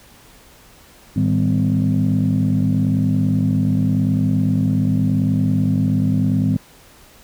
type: tone cluster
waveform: sine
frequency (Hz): 107.7 / 157.5 / 198.4 / 255.8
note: A2 / D#3 / G3 / C4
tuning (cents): -37 / +21 / +21 / -39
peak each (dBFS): -19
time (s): 1.16-6.57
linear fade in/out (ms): 5
effects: tanh soft clip ceiling -8 dBFS + pink hiss -47 dBFS RMS until 7.23 s